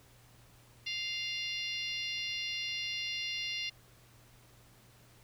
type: harmonic tone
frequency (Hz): 698.5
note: F5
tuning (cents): 0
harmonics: 3 / 4 / 5 / 6 / 7 / 8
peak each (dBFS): -41 / -38 / -43 / -43 / -45 / -47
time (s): 0.86-3.7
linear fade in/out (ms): 10
effects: added 119 Hz sine -62 dBFS peak until 5.23 s + pink hiss -62 dBFS RMS until 5.23 s